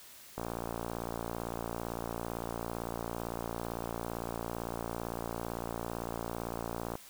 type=click train; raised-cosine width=1 ms; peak=-22 dBFS; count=381; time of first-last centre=0.38-6.954 s; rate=57.8 Hz; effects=white hiss -53 dBFS RMS until 7.09 s